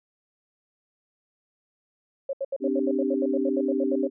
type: tone bursts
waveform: sine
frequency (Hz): 546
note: C#5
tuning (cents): -26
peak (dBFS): -25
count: 16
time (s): 2.29-4.072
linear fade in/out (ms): 5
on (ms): 42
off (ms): 74
type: chord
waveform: sine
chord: C suspended second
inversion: none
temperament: just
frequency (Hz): 261.6 / 294.3 / 392.4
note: C4 / D4 / G4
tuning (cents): 0 / +4 / +2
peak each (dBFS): -27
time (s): 2.6-4.1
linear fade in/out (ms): 50
effects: none